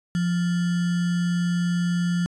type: tone with sample-and-hold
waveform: sine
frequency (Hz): 174.61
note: F3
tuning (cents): 0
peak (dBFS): -20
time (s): 0.15-2.26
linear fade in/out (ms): 0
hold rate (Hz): 1575
effects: resampled to 22050 Hz